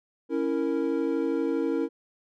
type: chord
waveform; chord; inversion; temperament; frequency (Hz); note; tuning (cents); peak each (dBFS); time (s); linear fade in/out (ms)
triangle; A# diminished; first; equal with one note detuned; 277.2 / 329.6 / 463.7; C#4 / E4 / A#4; 0 / 0 / -9; -27 / -26 / -27; 0.29-1.89; 50
effects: none